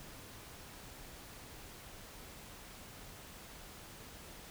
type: silence
effects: pink hiss -52 dBFS RMS until 4.5 s